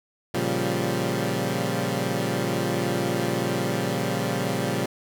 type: chord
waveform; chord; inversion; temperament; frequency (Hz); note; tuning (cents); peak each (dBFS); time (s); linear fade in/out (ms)
15% pulse; G half-diminished seventh; first; equal; 116.54 / 138.59 / 174.61 / 196; Bb2 / Db3 / F3 / G3; 0 / 0 / 0 / 0; -23; 0.34-4.86; 5
effects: none